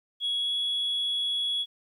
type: tone with pitch glide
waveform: sine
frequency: 3340 to 3361 Hz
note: G#7 to G#7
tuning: +9 to +20 cents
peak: -24 dBFS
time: 0.2-1.66 s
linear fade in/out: 50 ms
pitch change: +11 cents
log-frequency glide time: 0.38-0.54 s
effects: tanh soft clip ceiling -23 dBFS + 11-bit